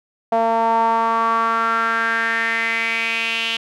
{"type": "tone with band-pass filter sweep", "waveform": "sawtooth", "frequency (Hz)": 227.5, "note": "A#3", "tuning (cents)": -42, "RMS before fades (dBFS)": -19, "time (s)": [0.32, 3.57], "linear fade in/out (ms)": 5, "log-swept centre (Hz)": [740, 3000], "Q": 5.3, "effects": []}